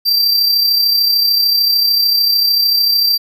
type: tone with amplitude modulation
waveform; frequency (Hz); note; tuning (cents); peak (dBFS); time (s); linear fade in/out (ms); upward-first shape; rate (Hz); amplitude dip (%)
square; 4699; D8; 0; -9; 0.05-3.18; 20; sine; 33.4; 40
effects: none